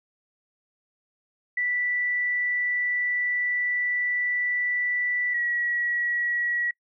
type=tone pair in turn; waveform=sine; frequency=1968 / 1921.9 Hz; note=B6 / B6; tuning=-7 / -48 cents; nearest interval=unison; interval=41 cents; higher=first; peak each=-23 dBFS; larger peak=neither; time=1.57-5.34 / 5.34-6.71 s; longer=first; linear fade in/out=5 ms; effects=noise-tail reverb RT60 0.1 s tail -26 dB re dry